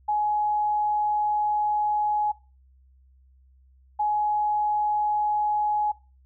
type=tone pair in turn; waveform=sine; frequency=840 / 840 Hz; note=G#5 / G#5; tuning=+19 / +19 cents; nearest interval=unison; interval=0 cents; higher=neither; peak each=-21 dBFS; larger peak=neither; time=0.08-2.32 / 3.99-5.92 s; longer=first; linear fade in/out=10 ms; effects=noise-tail reverb RT60 0.3 s tail -19 dB re dry + added 65 Hz sine -54 dBFS peak until 6.25 s